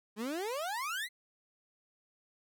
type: exponential sweep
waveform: 30% pulse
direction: up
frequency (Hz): 201.6 to 2093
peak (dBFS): -32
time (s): 0.16-1.09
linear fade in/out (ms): 50
effects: none